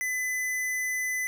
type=tone; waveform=square; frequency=2010 Hz; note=B6; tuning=30 cents sharp; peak=-28 dBFS; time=0.01-1.27 s; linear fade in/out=0 ms; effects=none